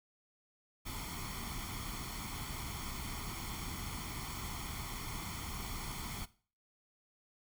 pink noise with comb filter, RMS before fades -42 dBFS, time 0.85-6.26 s, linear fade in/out 20 ms, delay 0.91 ms, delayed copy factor +0.7, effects noise-tail reverb RT60 0.4 s tail -18 dB re dry

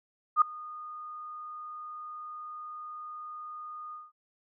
sine tone with ADSR envelope, 1228 Hz, D#6, 23 cents flat, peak -15 dBFS, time 0.36-4.12 s, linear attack 56 ms, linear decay 4 ms, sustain -24 dB, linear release 190 ms, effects none

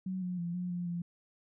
sine tone with pitch steps, 186.9 / 180.3 / 171.9 / 179.4 / 176 / 172.7 Hz, F#3 / F#3 / F3 / F3 / F3 / F3, +18 / -45 / -27 / +47 / +14 / -19 cents, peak -33 dBFS, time 0.06-1.02 s, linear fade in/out 5 ms, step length 160 ms, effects none

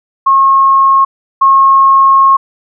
sine tone pair in turn, 1084 / 1084 Hz, C#6 / C#6, -39 / -39 cents, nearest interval unison, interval 0 cents, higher neither, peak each -4 / -3 dBFS, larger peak second, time 0.26-1.05 / 1.41-2.37 s, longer second, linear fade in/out 10 ms, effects none

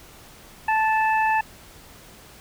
harmonic tone, 876 Hz, A5, 8 cents flat, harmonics 1 / 2 / 3, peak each -19 / -25 / -29 dBFS, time 0.68-1.41 s, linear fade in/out 5 ms, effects pink hiss -47 dBFS RMS until 2.4 s

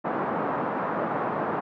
white band-pass noise, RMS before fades -28 dBFS, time 0.04-1.61 s, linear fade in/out 20 ms, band 150 to 1200 Hz, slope 24 dB/octave, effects none

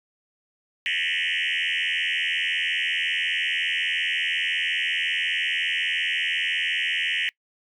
sine tone with frequency modulation, 2442 Hz, D#7, 33 cents flat, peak -21 dBFS, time 0.86-7.29 s, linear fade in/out 0 ms, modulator 85.5 Hz, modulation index 7.6, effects noise-tail reverb RT60 0.1 s tail -25 dB re dry + tanh soft clip ceiling -19 dBFS

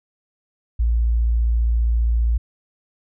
sine tone, 57.5 Hz, A#1, 23 cents flat, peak -15 dBFS, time 0.79-2.38 s, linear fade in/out 10 ms, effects none

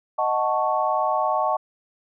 sine chord, D# half-diminished seventh, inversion none, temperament equal, 622.3 / 740 / 880 / 1108.7 Hz, D#5 / F#5 / A5 / C#6, 0 / 0 / 0 / 0 cents, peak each -25 dBFS, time 0.18-1.57 s, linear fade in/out 10 ms, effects none

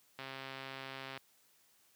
click train, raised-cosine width 0.3 ms, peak -28 dBFS, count 133, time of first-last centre 0.19-1.175 s, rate 134 Hz, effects white hiss -69 dBFS RMS until 1.95 s + high-pass 80 Hz 12 dB/octave

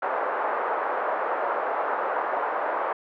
pink band-pass noise, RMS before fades -27 dBFS, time 0.02-2.93 s, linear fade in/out 5 ms, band 510 to 1400 Hz, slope 24 dB/octave, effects none

